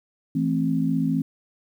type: chord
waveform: sine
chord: A minor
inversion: second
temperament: just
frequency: 165 / 220 / 264 Hz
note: E3 / A3 / C4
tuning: +2 / 0 / +16 cents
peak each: -24 / -27 / -23 dBFS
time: 0.35-1.22 s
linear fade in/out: 5 ms
effects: 9-bit